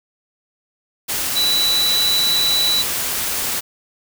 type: tone in noise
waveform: sine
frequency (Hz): 3951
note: B7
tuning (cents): 0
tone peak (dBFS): -15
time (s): 1.35-2.83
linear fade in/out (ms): 20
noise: white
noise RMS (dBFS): -22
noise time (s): 1.08-3.61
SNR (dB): +4
effects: none